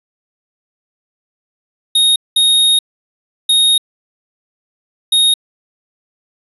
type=tone bursts at uneven times; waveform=square; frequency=3729 Hz; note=A#7; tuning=in tune; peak=-9 dBFS; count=4; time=1.95-2.16 / 2.36-2.79 / 3.49-3.78 / 5.12-5.34 s; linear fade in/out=5 ms; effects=resampled to 32000 Hz + 8-bit

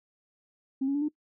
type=tone with pitch steps; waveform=sine; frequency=267.4 / 278 / 288.9 / 300.3 Hz; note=C4 / C#4 / D4 / D4; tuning=+38 / +5 / -28 / +39 cents; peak=-24 dBFS; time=0.81-1.086 s; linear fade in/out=10 ms; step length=69 ms; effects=noise-tail reverb RT60 0.1 s tail -21 dB re dry + tanh soft clip ceiling -20 dBFS

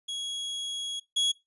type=tone pair in turn; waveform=40% pulse; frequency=3322 / 3334 Hz; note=G#7 / G#7; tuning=0 / +6 cents; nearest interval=unison; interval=6 cents; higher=second; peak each=-31 / -22 dBFS; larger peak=second; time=0.08-1 / 1.16-1.32 s; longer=first; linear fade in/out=10 ms; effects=noise-tail reverb RT60 0.2 s tail -21 dB re dry + resampled to 24000 Hz

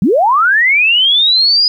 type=linear sweep; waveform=sine; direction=up; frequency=151.4 to 4996 Hz; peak=-7 dBFS; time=0.02-1.68 s; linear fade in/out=2 ms; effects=8-bit

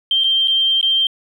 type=tone with dropouts; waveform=triangle; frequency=3155 Hz; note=G7; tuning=10 cents sharp; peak=-9 dBFS; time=0.11-1.07 s; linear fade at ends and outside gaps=2 ms; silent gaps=0.237-0.242 / 0.475-0.481 / 0.812-0.828 s; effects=tanh soft clip ceiling -11 dBFS

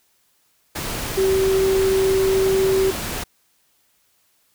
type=tone in noise; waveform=sine; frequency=383.4 Hz; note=G4; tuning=38 cents flat; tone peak=-15 dBFS; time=1.17-2.91 s; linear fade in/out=10 ms; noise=pink; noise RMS=-27 dBFS; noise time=0.75-3.24 s; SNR=+9 dB; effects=white hiss -63 dBFS RMS until 4.54 s

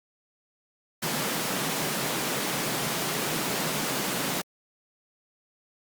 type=high-pass noise; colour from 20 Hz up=pink; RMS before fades=-29 dBFS; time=1.02-4.42 s; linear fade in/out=10 ms; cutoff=130 Hz; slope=96 dB/octave; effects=Opus 48 kbps

